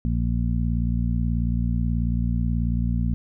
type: harmonic tone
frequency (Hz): 58.4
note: A#1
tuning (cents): +4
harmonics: 1 / 2 / 3 / 4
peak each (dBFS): -23 / -26 / -28 / -29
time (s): 0.05-3.14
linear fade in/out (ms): 0
effects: none